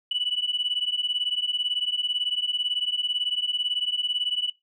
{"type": "beating tone pair", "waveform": "sine", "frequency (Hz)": [2950, 2968], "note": ["F#7", "F#7"], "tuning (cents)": [-6, 5], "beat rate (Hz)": 18, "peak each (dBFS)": -26, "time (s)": [0.11, 4.5], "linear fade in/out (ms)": 5, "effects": ["noise-tail reverb RT60 0.2 s tail -22 dB re dry", "tanh soft clip ceiling -17 dBFS"]}